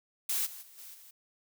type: noise with level steps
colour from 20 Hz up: blue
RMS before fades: -31 / -46 / -55 / -48 / -54 dBFS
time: 0.29-1.11 s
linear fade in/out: 5 ms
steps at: 0.45 / 0.61 / 0.77 / 0.93 s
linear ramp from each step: 20 ms
effects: none